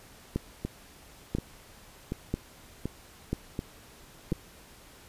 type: two click trains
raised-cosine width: 3 ms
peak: -15 / -18 dBFS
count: 5 / 6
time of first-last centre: 0.36-4.32 / 0.65-4.326 s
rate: 1.01 / 1.36 Hz
effects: pink hiss -53 dBFS RMS until 5.08 s + resampled to 32000 Hz